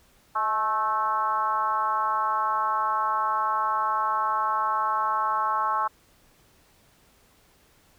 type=tone with frequency modulation; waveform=sine; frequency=1088 Hz; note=C#6; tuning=33 cents flat; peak=-22 dBFS; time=0.35-5.88 s; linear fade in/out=10 ms; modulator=226 Hz; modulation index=1.2; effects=pink hiss -60 dBFS RMS until 7.98 s